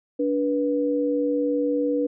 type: tone pair together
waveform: sine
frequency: 289.5 / 487.2 Hz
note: D4 / B4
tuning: -25 / -24 cents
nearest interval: major sixth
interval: 901 cents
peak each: -23 dBFS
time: 0.19-2.07 s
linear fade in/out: 10 ms
effects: none